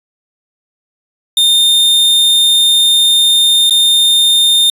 45% pulse tone with dropouts, 3636 Hz, A#7, 44 cents flat, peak -7 dBFS, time 1.37-4.7 s, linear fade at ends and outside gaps 2 ms, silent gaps 3.697-3.707 s, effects resampled to 32000 Hz

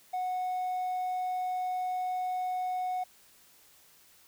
triangle tone, 735 Hz, F#5, 12 cents flat, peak -27 dBFS, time 0.13-3.04 s, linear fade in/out 10 ms, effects tanh soft clip ceiling -24 dBFS + white hiss -60 dBFS RMS until 4.27 s

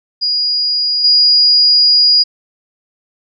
sine tone with level steps, 4882 Hz, D#8, 34 cents flat, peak -12 / -6 dBFS, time 0.21-2.24 s, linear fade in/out 20 ms, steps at 1.04 s, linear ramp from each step 5 ms, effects none

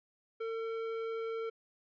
sine tone with tanh clipping, 451.9 Hz, A4, 46 cents sharp, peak -37 dBFS, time 0.4-1.5 s, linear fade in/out 10 ms, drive 16 dB, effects low-pass 3000 Hz 12 dB/octave

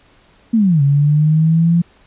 sine linear two-way sweep, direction down then up, 235.6 to 138.59 to 172.3 Hz, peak -9 dBFS, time 0.53-1.82 s, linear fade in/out 10 ms, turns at 0.82 s, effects pink hiss -51 dBFS RMS until 2.06 s + resampled to 8000 Hz

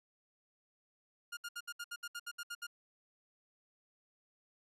sawtooth tone bursts, 1415 Hz, F6, 22 cents sharp, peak -37 dBFS, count 12, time 1.32-2.669 s, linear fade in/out 10 ms, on 51 ms, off 67 ms, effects resampled to 32000 Hz

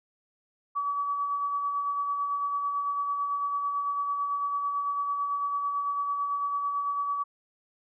sine tone with tremolo, 1142 Hz, D6, 49 cents flat, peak -25 dBFS, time 0.75-7.24 s, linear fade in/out 20 ms, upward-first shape sine, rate 9 Hz, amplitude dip 35%, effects none

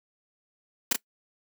white noise with echo, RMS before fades -22 dBFS, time 0.91-0.93 s, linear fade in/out 5 ms, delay 32 ms, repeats 1, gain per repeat -5 dB, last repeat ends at 0.962 s, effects noise-tail reverb RT60 0.1 s tail -21 dB re dry + high-pass 200 Hz 12 dB/octave

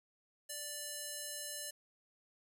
square tone with band-pass filter, 587.3 Hz, D5, in tune, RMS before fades -44 dBFS, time 0.49-1.71 s, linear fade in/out 10 ms, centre 10000 Hz, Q 1, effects none

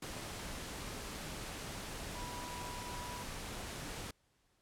sine tone in noise, 978 Hz, B5, 17 cents flat, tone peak -46 dBFS, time 2.15-3.23 s, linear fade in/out 5 ms, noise pink, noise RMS -44 dBFS, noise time 0.02-4.11 s, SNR -5 dB, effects pink hiss -75 dBFS RMS until 4.61 s + low-pass 11000 Hz 12 dB/octave

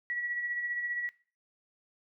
sine tone with tremolo, 1932 Hz, B6, 39 cents flat, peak -30 dBFS, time 0.1-1.09 s, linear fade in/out 0 ms, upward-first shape sine, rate 15 Hz, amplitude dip 45%, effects noise-tail reverb RT60 0.4 s tail -18 dB re dry

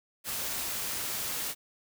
white noise, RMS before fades -34 dBFS, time 0.24-1.55 s, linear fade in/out 50 ms, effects none

